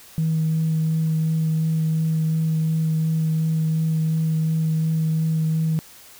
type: tone with vibrato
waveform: sine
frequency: 159.4 Hz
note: D#3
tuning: 42 cents sharp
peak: -17 dBFS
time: 0.18-5.79 s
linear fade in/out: 0 ms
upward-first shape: sine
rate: 2.8 Hz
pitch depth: 10 cents each way
effects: tanh soft clip ceiling -14 dBFS + white hiss -46 dBFS RMS until 6.19 s